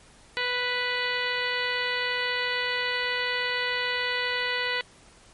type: harmonic tone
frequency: 493.9 Hz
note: B4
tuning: in tune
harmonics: 1 / 2 / 3 / 4 / 5 / 6 / 7 / 8 / 9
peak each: -34 / -35 / -33 / -29 / -36 / -34 / -39 / -37 / -38 dBFS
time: 0.37-4.81 s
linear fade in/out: 0 ms
effects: pink hiss -54 dBFS RMS until 5.33 s + MP3 48 kbps